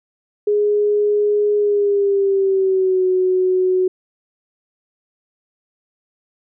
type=tone with pitch glide; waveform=sine; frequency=415.3 to 370 Hz; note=G#4 to F#4; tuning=0 to 0 cents; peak=-13 dBFS; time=0.47-3.88 s; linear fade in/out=5 ms; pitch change=-200 cents; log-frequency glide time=1.57-3.05 s; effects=none